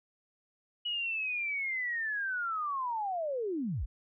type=linear sweep; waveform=sine; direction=down; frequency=2932 to 31.28 Hz; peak=-31 dBFS; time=0.85-3.86 s; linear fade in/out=10 ms; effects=none